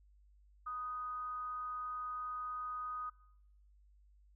sine tone with amplitude modulation, 1244.5 Hz, D#6, in tune, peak -37 dBFS, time 0.66-3.1 s, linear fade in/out 10 ms, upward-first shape sine, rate 255 Hz, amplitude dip 40%, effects noise-tail reverb RT60 0.8 s tail -23 dB re dry + added 50 Hz sine -62 dBFS peak until 4.35 s

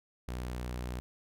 sawtooth tone with vibrato, 61.5 Hz, B1, 7 cents flat, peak -32 dBFS, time 0.28-1 s, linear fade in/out 0 ms, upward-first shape triangle, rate 19 Hz, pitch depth 14 cents each way, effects none

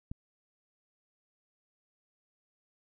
click, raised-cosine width 5 ms, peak -26 dBFS, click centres 0.115 s, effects none

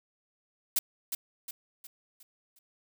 blue noise with echo, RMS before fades -26 dBFS, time 0.76-0.79 s, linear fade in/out 5 ms, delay 360 ms, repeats 5, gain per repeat -7 dB, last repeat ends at 2.59 s, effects none

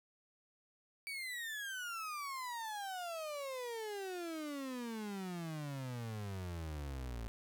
35% pulse exponential sweep, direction down, 2300 to 54.8 Hz, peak -39 dBFS, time 1.07-7.28 s, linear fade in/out 0 ms, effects none

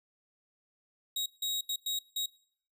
sawtooth tone bursts at uneven times, 3800 Hz, A#7, 33 cents sharp, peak -28 dBFS, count 5, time 1.16-1.26 / 1.42-1.61 / 1.69-1.76 / 1.86-1.99 / 2.16-2.26 s, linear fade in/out 5 ms, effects noise-tail reverb RT60 0.6 s tail -23 dB re dry

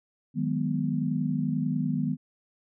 sine chord, G# minor seventh, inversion second, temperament equal with one note detuned, 155.56 / 185 / 206.8 / 246.9 Hz, D#3 / F#3 / G#3 / B3, 0 / 0 / -7 / 0 cents, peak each -29 / -33 / -32 / -29 dBFS, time 0.34-2.17 s, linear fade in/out 50 ms, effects none

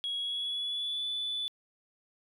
sine tone with pitch glide, 3322 to 3479 Hz, G#7 to A7, 0 to -20 cents, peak -30 dBFS, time 0.04-1.48 s, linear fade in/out 0 ms, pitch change +80 cents, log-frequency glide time 0.18-1.06 s, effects tanh soft clip ceiling -28 dBFS + 12-bit

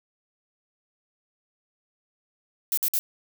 violet noise bursts, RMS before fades -24 dBFS, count 3, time 2.72-2.99 s, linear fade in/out 0 ms, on 54 ms, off 54 ms, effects none

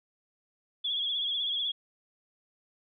sine tone with vibrato, 3356 Hz, G#7, 17 cents sharp, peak -28 dBFS, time 0.84-1.72 s, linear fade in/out 10 ms, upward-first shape sine, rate 16 Hz, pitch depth 60 cents each way, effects none

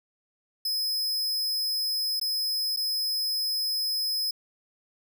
45% pulse tone with dropouts, 5100 Hz, D#8, 42 cents sharp, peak -26 dBFS, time 0.65-4.31 s, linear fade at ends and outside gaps 5 ms, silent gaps 2.198-2.213 / 2.763-2.771 s, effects none

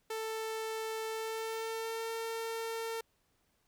sawtooth tone with pitch glide, 442.6 to 453.5 Hz, A4 to A#4, +10 to -48 cents, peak -32 dBFS, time 0.1-3.01 s, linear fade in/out 5 ms, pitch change +42 cents, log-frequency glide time 1.07-2.11 s, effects pink hiss -75 dBFS RMS until 3.67 s

